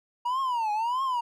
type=tone with vibrato; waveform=triangle; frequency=948 Hz; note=A#5; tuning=29 cents sharp; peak=-23 dBFS; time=0.25-1.21 s; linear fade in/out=10 ms; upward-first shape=triangle; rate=1.6 Hz; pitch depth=240 cents each way; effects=none